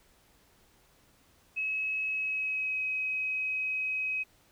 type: tone with pitch glide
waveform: sine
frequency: 2570 to 2536 Hz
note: E7 to D#7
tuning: -45 to +32 cents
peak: -29 dBFS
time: 1.56-4.24 s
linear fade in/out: 20 ms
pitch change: -23 cents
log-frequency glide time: 2.07-2.83 s
effects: pink hiss -64 dBFS RMS until 4.51 s

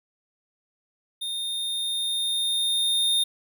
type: tone with level ramp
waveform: square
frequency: 3656 Hz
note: A#7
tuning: 34 cents flat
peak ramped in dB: -29 to -20 dBFS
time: 1.21-3.24 s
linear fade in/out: 10 ms
effects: none

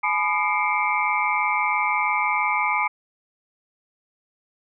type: tone cluster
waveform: sine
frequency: 847 / 993 / 1219 / 2130 / 2313 Hz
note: G#5 / B5 / D#6 / C7 / D7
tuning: +34 / +9 / -36 / +30 / -27 cents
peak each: -26 dBFS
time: 0.03-2.88 s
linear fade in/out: 10 ms
effects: none

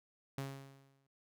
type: tone with exponential decay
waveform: sawtooth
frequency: 136.7 Hz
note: C#3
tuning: 24 cents flat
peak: -33 dBFS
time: 0.38-1.07 s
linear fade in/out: 2 ms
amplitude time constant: 150 ms
effects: noise-tail reverb RT60 0.1 s tail -22 dB re dry

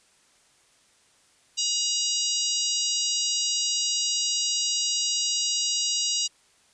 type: harmonic tone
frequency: 955 Hz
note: A#5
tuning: 42 cents sharp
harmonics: 3 / 4 / 5 / 6 / 7 / 8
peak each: -31 / -31 / -29 / -30 / -32 / -32 dBFS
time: 1.57-6.28 s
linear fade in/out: 20 ms
effects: white hiss -61 dBFS RMS until 6.73 s + resampled to 22050 Hz

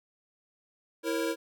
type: chord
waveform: square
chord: A# diminished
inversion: second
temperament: equal with one note detuned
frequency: 329.6 / 466.2 / 544.2 Hz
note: E4 / A#4 / C#5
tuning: 0 / 0 / -32 cents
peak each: -32 / -33 / -36 dBFS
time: 1.03-1.36 s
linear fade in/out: 50 ms
effects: none

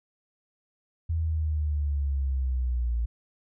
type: linear sweep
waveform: sine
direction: down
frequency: 82.41 to 57 Hz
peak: -24 dBFS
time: 1.09-3.06 s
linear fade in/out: 10 ms
effects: none

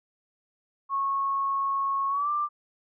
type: tone with pitch glide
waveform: sine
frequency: 1098 to 1183.6 Hz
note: C#6 to D6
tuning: -17 to +13 cents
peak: -24 dBFS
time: 0.89-2.49 s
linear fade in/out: 50 ms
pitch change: +130 cents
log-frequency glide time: 2.09-2.3 s
effects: none

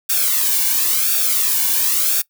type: noise with flanger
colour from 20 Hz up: blue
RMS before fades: -17 dBFS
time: 0.09-2.22 s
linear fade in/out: 10 ms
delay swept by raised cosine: 0.98 to 1.57 ms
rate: 0.95 Hz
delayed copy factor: -0.85
effects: noise-tail reverb RT60 0.1 s tail -21 dB re dry

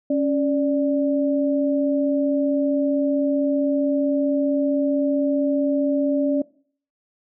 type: tone pair together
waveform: sine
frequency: 277.2 / 587.3 Hz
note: C#4 / D5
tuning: 0 / 0 cents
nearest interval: octave + minor second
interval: 1300 cents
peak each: -19 / -22 dBFS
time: 0.1-6.42 s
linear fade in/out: 5 ms
effects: noise-tail reverb RT60 0.5 s tail -21 dB re dry

